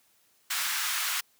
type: high-pass noise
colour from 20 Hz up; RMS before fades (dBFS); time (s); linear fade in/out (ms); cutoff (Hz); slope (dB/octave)
pink; -30; 0.5-1.21; 10; 1200; 24
effects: white hiss -66 dBFS RMS until 1.39 s + high-pass 80 Hz 12 dB/octave